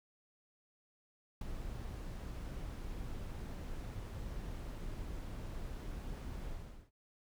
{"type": "noise with ADSR envelope", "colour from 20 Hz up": "brown", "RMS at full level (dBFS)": -36, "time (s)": [1.41, 6.91], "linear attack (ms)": 5, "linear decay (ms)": 8, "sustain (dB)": -7, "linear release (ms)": 440, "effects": []}